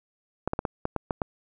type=clicks; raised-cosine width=1 ms; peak=-12 dBFS; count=8; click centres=0.476 / 0.534 / 0.591 / 0.652 / 0.854 / 0.963 / 1.108 / 1.218 s; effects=none